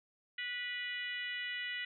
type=harmonic tone; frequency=490 Hz; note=B4; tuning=14 cents flat; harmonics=3 / 4 / 5 / 6 / 7 / 8; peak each=-48 / -39 / -48 / -43 / -52 / -56 dBFS; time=0.38-1.85 s; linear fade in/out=5 ms; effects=none